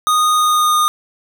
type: tone with pitch glide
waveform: square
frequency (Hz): 1237 to 1225.6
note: D#6 to D#6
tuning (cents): -10 to -27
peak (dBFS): -12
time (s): 0.07-0.88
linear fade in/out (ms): 0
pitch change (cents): -17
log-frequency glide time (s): 0.34-0.76
effects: none